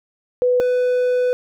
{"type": "tone pair in turn", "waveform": ["sine", "triangle"], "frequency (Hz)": [496.3, 498.1], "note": ["B4", "B4"], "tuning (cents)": [8, 15], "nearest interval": "unison", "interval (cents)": 7, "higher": "second", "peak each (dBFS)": -13, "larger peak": "neither", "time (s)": [[0.42, 0.6], [0.6, 1.33]], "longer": "second", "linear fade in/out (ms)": 0, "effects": []}